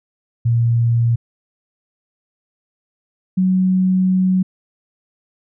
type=tone pair in turn; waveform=sine; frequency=117.2 / 186.04 Hz; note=A#2 / F#3; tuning=+10 / +10 cents; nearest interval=minor sixth; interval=800 cents; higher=second; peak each=-12 dBFS; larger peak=neither; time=0.45-1.16 / 3.37-4.43 s; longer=second; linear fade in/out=10 ms; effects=none